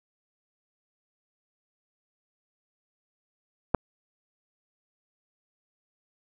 clicks, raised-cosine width 1 ms, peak -30 / -6 dBFS, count 2, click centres 3.743 / 3.747 s, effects none

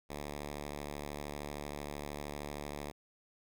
5% pulse tone, 73 Hz, D2, 10 cents flat, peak -29 dBFS, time 0.09-2.92 s, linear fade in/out 20 ms, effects none

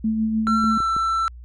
sine tone with tremolo, 220 Hz, A3, in tune, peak -17 dBFS, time 0.04-0.78 s, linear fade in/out 5 ms, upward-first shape triangle, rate 6.6 Hz, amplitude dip 40%
triangle tone with pitch glide, 1352 to 1334.9 Hz, E6 to E6, +43 to +21 cents, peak -17 dBFS, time 0.47-1.28 s, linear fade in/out 0 ms, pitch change -22 cents, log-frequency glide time 0.59-0.87 s
click train, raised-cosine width 3 ms, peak -21 dBFS, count 4, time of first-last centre 0.48-0.965 s, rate 6.18 Hz
effects added 60 Hz sine -37 dBFS peak until 1.44 s + resampled to 24000 Hz

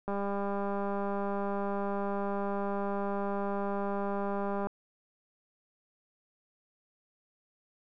click train, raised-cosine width 1 ms, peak -21 dBFS, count 919, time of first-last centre 0.08-4.67 s, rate 200 Hz, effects none

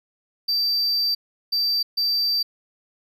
triangle tone bursts at uneven times, 4665 Hz, D8, 12 cents flat, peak -18 dBFS, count 3, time 0.48-1.15 / 1.52-1.83 / 1.97-2.43 s, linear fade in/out 10 ms, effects none

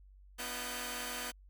5% pulse tone cluster, 244.9 / 286.5 / 336.1 / 619 / 1541 Hz, B3 / D4 / E4 / D#5 / G6, -14 / -43 / +34 / -9 / -30 cents, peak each -31 / -40 / -37 / -35 / -31 dBFS, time 0.38-1.32 s, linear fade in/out 20 ms, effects added 48 Hz sine -55 dBFS peak until 1.49 s

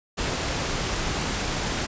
pink noise, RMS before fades -27 dBFS, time 0.17-1.87 s, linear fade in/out 20 ms, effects resampled to 16000 Hz

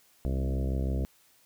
harmonic tone with a mistuned harmonic, 66 Hz, C2, 16 cents sharp, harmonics 1 / 2 / 3 / 4 / 5 / 6 / 7 / 8 / 9 / 10, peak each -28 / -34 / -38 / -40 / -42 / -44 / -45 / -46 / -47 / -48 dBFS, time 0.25-1.05 s, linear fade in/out 0 ms, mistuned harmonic 3, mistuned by +16 cents, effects white hiss -63 dBFS RMS until 1.45 s

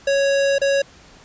square tone with dropouts, 554.4 Hz, C#5, in tune, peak -16 dBFS, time 0.07-0.82 s, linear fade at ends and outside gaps 5 ms, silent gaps 0.584-0.615 s, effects pink hiss -47 dBFS RMS until 1.24 s + resampled to 16000 Hz

